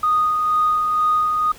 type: tone with tremolo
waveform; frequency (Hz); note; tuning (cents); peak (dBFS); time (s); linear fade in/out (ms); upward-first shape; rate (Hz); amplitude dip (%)
sine; 1239; D#6; -8; -13; 0.03-1.52; 5; sine; 2.1; 35
effects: tanh soft clip ceiling -9 dBFS + pink hiss -43 dBFS RMS until 1.58 s